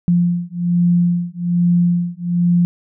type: beating tone pair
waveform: sine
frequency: 173.8 / 175 Hz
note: F3 / F3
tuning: -8 / +4 cents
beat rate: 1.2 Hz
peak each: -16 dBFS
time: 0.08-2.65 s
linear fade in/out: 0 ms
effects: none